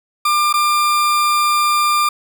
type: tone with dropouts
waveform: 40% pulse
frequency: 1195 Hz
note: D6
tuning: 30 cents sharp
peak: -12 dBFS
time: 0.25-2.09 s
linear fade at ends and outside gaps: 5 ms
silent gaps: 0.528-0.538 s
effects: none